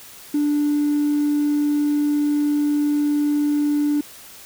sine tone with hard clipping, 293.7 Hz, D4, in tune, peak -17 dBFS, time 0.34-4.01 s, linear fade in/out 5 ms, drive 1 dB, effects white hiss -42 dBFS RMS until 4.45 s

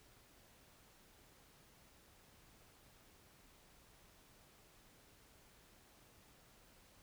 silence, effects pink hiss -66 dBFS RMS until 7.02 s

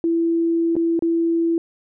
sine tone with dropouts, 333.4 Hz, E4, 20 cents sharp, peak -16 dBFS, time 0.04-1.58 s, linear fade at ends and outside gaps 1 ms, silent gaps 0.755-0.765 / 0.992-1.023 s, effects none

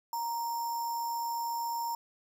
sine tone with sample-and-hold, 934 Hz, A#5, 3 cents sharp, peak -31 dBFS, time 0.13-1.95 s, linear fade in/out 2 ms, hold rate 6300 Hz, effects none

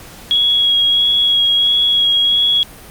sine tone with vibrato, 3322 Hz, G#7, in tune, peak -10 dBFS, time 0.31-2.63 s, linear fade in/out 0 ms, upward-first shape sine, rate 1.5 Hz, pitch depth 14 cents each way, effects pink hiss -37 dBFS RMS until 2.9 s + Opus 48 kbps

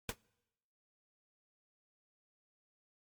pink noise with exponential decay, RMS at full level -33 dBFS, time 0.09-0.16 s, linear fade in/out 2 ms, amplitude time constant 15 ms, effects noise-tail reverb RT60 1.0 s tail -26 dB re dry + MP3 96 kbps

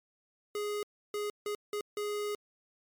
square tone bursts at uneven times, 415.4 Hz, G#4, in tune, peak -33 dBFS, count 5, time 0.55-0.83 / 1.14-1.3 / 1.46-1.55 / 1.73-1.81 / 1.97-2.35 s, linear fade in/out 2 ms, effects MP3 96 kbps

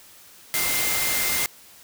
sine tone in noise, 2093 Hz, C7, in tune, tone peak -29 dBFS, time 0.54-1.46 s, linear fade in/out 0 ms, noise white, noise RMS -24 dBFS, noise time 0.54-1.46 s, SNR -8 dB, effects white hiss -49 dBFS RMS until 1.83 s

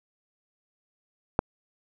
click, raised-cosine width 1 ms, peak -6 dBFS, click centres 1.391 s, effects none

